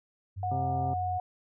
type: tone with pitch glide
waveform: sine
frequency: 96.5 to 90.56 Hz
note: G2 to F#2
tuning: -27 to -37 cents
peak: -34 dBFS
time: 0.36-1.19 s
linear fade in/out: 20 ms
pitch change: -110 cents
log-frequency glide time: 0.54-0.68 s
type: tone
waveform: sine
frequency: 730 Hz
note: F#5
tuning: 24 cents flat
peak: -29 dBFS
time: 0.43-1.2 s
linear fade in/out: 2 ms
type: harmonic tone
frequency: 132.5 Hz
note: C3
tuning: 22 cents sharp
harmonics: 1 / 2 / 3 / 4 / 5 / 6 / 7 / 9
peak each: -33 / -39 / -43 / -45 / -47 / -49 / -50 / -52 dBFS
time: 0.51-0.94 s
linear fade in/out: 5 ms
effects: none